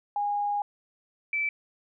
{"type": "tone pair in turn", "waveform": "sine", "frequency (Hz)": [820, 2319], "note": ["G#5", "D7"], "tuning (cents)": [-22, -22], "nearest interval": "octave + tritone", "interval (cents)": 1800, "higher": "second", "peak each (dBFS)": -25, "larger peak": "neither", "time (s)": [[0.16, 0.62], [1.33, 1.49]], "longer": "first", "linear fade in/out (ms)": 2, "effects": []}